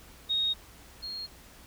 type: tone pair in turn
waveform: sine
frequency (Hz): 3740 / 4260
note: A#7 / C8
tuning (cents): +5 / +30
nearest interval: major second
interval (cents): 225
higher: second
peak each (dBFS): -25 / -35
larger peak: first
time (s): 0.29-0.54 / 1.02-1.27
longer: neither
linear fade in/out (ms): 20
effects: added 60 Hz sine -57 dBFS peak until 1.66 s + pink hiss -53 dBFS RMS until 1.66 s